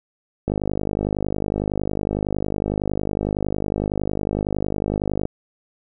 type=click train; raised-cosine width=2 ms; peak=-9 dBFS; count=244; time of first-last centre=0.48-5.254 s; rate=50.9 Hz; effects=none